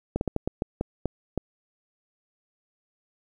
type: slowing click train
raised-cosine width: 2 ms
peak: -12 dBFS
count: 9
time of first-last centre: 0.16-1.377 s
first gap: 51 ms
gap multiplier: 1.3
effects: 9-bit